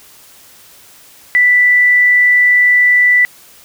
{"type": "tone", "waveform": "sine", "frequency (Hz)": 1975.5, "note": "B6", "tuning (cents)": 0, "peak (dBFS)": -6, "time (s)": [1.35, 3.25], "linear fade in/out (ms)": 0, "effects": ["white hiss -42 dBFS RMS until 3.64 s"]}